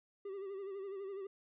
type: tone with vibrato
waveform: triangle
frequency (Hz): 392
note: G4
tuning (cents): 0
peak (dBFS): -39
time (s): 0.25-1.27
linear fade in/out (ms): 5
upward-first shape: sine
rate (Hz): 12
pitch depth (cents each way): 60
effects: resampled to 8000 Hz